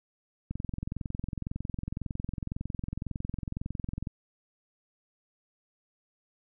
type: click train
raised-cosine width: 5 ms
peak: -21 dBFS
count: 79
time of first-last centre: 0.51-4.072 s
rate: 21.9 Hz
effects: none